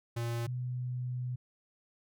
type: tone pair in turn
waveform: square / sine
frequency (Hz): 117.4 / 124.94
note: A#2 / B2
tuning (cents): +13 / +20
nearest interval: minor second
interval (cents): 107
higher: second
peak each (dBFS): -33 / -33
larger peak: neither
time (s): 0.16-0.47 / 0.47-1.36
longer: second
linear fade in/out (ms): 10
effects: none